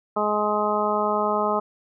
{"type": "harmonic tone", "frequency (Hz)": 210, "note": "G#3", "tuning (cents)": 19, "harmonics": [1, 2, 3, 4, 5, 6], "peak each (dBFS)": [-30, -27, -26, -27, -27, -27], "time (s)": [0.16, 1.6], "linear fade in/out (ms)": 10, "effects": []}